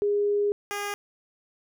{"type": "tone pair in turn", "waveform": ["sine", "10% pulse"], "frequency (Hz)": [410, 407.9], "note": ["G#4", "G#4"], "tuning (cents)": [-22, -31], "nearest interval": "unison", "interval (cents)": 9, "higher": "first", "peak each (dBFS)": -21, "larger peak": "neither", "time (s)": [[0.02, 0.52], [0.71, 0.94]], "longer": "first", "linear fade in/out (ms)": 0, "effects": []}